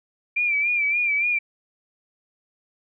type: tone with vibrato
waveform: sine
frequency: 2363 Hz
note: D7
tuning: 10 cents sharp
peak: -19 dBFS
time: 0.36-1.39 s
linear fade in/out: 10 ms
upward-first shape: sine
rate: 3.5 Hz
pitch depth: 63 cents each way
effects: none